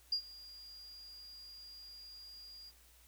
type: tone with ADSR envelope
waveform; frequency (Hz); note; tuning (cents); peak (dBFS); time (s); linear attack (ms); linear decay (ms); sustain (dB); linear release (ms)
sine; 4824; D8; +46; -29; 0.12-2.72; 6; 84; -21; 38
effects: added 60 Hz sine -65 dBFS peak until 3.07 s + white hiss -65 dBFS RMS until 3.07 s